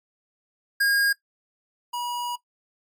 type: tone pair in turn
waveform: square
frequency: 1626 / 966.8 Hz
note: G#6 / B5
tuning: -37 / -37 cents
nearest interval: major sixth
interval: 900 cents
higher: first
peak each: -19 / -28 dBFS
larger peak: first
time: 0.8-1.13 / 1.93-2.36 s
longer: second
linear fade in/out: 10 ms
effects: noise-tail reverb RT60 0.1 s tail -17 dB re dry + MP3 96 kbps